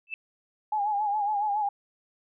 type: tone with exponential growth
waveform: sine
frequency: 2637 Hz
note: E7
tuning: in tune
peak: -26 dBFS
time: 0.07-0.14 s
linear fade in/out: 1 ms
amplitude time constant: 15 ms
type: tone with vibrato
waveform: sine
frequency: 830.6 Hz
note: G#5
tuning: in tune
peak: -24 dBFS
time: 0.72-1.69 s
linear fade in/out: 5 ms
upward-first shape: sine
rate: 7.2 Hz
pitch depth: 65 cents each way
effects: none